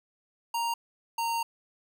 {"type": "tone pair in turn", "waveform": "square", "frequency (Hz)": [932.3, 923.7], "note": ["A#5", "A#5"], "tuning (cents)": [0, -16], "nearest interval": "unison", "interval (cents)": 16, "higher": "first", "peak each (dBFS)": -28, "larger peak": "neither", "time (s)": [[0.54, 0.74], [1.18, 1.43]], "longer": "second", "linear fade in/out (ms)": 5, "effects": []}